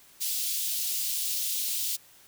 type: high-pass noise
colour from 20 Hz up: white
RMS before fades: -30 dBFS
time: 0.2-1.97 s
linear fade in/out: 20 ms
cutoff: 3100 Hz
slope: 24 dB/octave
effects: white hiss -56 dBFS RMS until 2.27 s